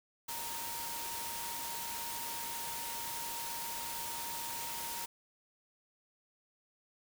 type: tone in noise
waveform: sine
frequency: 930 Hz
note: A#5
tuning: 4 cents flat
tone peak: -44 dBFS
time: 0.28-5.06 s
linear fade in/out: 10 ms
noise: white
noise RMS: -41 dBFS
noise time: 0.28-5.06 s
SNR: -6 dB
effects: none

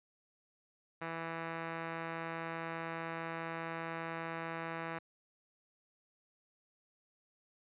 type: tone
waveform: 5% pulse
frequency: 164.81 Hz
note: E3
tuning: in tune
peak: -27 dBFS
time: 1.01-4.99 s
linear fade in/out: 10 ms
effects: resampled to 8000 Hz

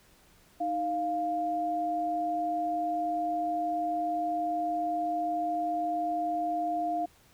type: tone pair together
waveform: sine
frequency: 311.1 / 699.2 Hz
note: D#4 / F5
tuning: 0 / +2 cents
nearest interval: octave + major second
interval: 1402 cents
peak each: -35 / -28 dBFS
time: 0.6-7.06 s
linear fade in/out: 10 ms
effects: pink hiss -61 dBFS RMS until 7.33 s

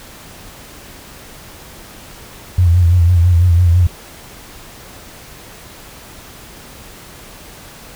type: tone with vibrato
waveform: sine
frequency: 87.31 Hz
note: F2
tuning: in tune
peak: -7 dBFS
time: 2.58-3.87 s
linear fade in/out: 5 ms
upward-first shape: sine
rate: 6 Hz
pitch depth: 68 cents each way
effects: pink hiss -37 dBFS RMS until 7.95 s

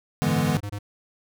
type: chord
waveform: square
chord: E dominant seventh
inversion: third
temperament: equal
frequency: 146.83 / 164.81 / 207.7 / 246.9 Hz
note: D3 / E3 / G#3 / B3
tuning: 0 / 0 / 0 / 0 cents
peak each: -26 / -26 / -28 / -28 dBFS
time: 0.22-0.57 s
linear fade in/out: 0 ms
type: tone bursts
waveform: square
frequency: 102.4 Hz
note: G#2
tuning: 24 cents flat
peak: -30 dBFS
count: 6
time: 0.26-0.789 s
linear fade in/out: 10 ms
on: 69 ms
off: 23 ms
effects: none

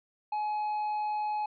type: tone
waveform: triangle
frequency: 845 Hz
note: G#5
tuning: 30 cents sharp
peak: -27 dBFS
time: 0.32-1.46 s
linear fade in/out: 5 ms
effects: resampled to 11025 Hz

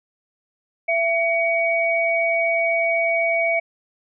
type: tone pair together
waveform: sine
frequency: 670 / 2254 Hz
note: E5 / C#7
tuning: +28 / +28 cents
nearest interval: octave + major sixth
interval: 2100 cents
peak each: -20 dBFS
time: 0.88-3.6 s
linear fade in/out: 10 ms
effects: none

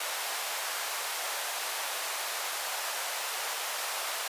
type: high-pass noise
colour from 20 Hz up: pink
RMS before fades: -34 dBFS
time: 0-4.28 s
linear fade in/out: 5 ms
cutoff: 620 Hz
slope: 24 dB/octave
effects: resampled to 32000 Hz

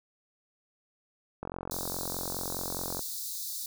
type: click train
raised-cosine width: 1 ms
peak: -22 dBFS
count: 71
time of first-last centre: 1.43-2.992 s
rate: 44.8 Hz
type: high-pass noise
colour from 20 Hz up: white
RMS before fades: -37 dBFS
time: 1.71-3.66 s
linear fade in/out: 2 ms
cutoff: 3700 Hz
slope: 96 dB/octave
effects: none

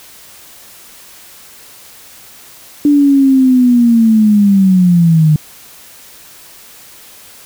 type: linear sweep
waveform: sine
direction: down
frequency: 293.7 to 150.4 Hz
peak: -5 dBFS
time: 2.85-5.36 s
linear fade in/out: 2 ms
effects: white hiss -38 dBFS RMS until 7.45 s

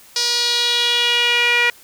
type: tone with band-pass filter sweep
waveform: sawtooth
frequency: 479.8 Hz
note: A#4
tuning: 50 cents sharp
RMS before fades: -17 dBFS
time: 0.16-1.7 s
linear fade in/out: 2 ms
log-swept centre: 5000 to 2200 Hz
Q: 3.6
effects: white hiss -46 dBFS RMS until 1.83 s

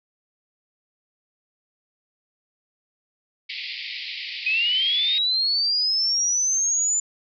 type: band-pass noise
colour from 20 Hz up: pink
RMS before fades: -33 dBFS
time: 3.49-5.19 s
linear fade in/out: 10 ms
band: 2000 to 4900 Hz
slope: 96 dB/octave
type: linear sweep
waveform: sine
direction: up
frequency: 2497 to 7100 Hz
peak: -19 dBFS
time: 4.46-7 s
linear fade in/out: 5 ms
effects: none

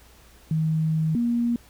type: tone pair in turn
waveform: sine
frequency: 158.2 / 237 Hz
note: D#3 / A#3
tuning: +29 / +29 cents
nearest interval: perfect fifth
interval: 700 cents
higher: second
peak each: -20 dBFS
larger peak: neither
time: 0.51-1.15 / 1.15-1.56 s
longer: first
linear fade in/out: 2 ms
effects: added 60 Hz sine -54 dBFS peak until 1.69 s + pink hiss -54 dBFS RMS until 1.69 s

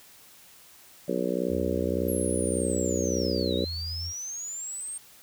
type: harmonic tone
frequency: 61.74 Hz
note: B1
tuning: in tune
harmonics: 3 / 4 / 5 / 6 / 7 / 8 / 9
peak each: -33 / -33 / -33 / -33 / -33 / -33 / -33 dBFS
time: 1.08-3.65 s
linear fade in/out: 5 ms
type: tone with pitch glide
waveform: sine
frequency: 82.41 to 82.94 Hz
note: E2 to E2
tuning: 0 to +11 cents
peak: -33 dBFS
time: 1.48-4.13 s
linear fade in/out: 50 ms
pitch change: +11 cents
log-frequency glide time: 2.19-2.54 s
type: linear two-way sweep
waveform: sine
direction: down then up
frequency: 11440 to 3729 to 8660 Hz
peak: -33 dBFS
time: 2.08-4.98 s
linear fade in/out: 5 ms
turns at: 3.55 s
effects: white hiss -53 dBFS RMS until 5.22 s

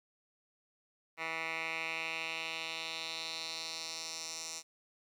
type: tone with band-pass filter sweep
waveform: 10% pulse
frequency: 162.5 Hz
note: E3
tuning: 24 cents flat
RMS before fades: -40 dBFS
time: 1.17-4.63 s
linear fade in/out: 50 ms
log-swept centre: 1900 to 6300 Hz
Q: 2.6
effects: 11-bit

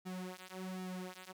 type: tone with flanger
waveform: sawtooth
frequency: 185 Hz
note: F#3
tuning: in tune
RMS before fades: -45 dBFS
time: 0.05-1.33 s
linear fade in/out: 20 ms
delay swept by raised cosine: 1.9 to 5.6 ms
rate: 1.3 Hz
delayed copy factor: -1
effects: none

